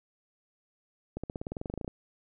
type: accelerating click train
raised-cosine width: 2 ms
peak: -22 dBFS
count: 16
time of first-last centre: 1.17-1.878 s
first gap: 66 ms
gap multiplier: 0.95
effects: none